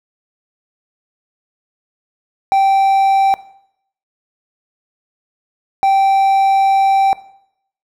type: tone bursts at uneven times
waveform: triangle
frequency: 780 Hz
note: G5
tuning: 9 cents flat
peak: -7 dBFS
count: 2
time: 2.52-3.34 / 5.83-7.13 s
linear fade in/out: 0 ms
effects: noise-tail reverb RT60 0.7 s tail -18 dB re dry